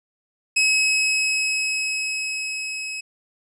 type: tone with level ramp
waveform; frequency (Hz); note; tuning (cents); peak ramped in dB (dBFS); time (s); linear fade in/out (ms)
sawtooth; 2561; D#7; +49; -12 to -25; 0.56-3.01; 10
effects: resampled to 24000 Hz